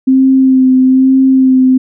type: tone with vibrato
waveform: sine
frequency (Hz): 261.6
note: C4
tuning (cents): 0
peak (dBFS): -4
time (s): 0.07-1.78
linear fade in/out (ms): 10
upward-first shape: sine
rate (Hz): 1.1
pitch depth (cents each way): 22
effects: none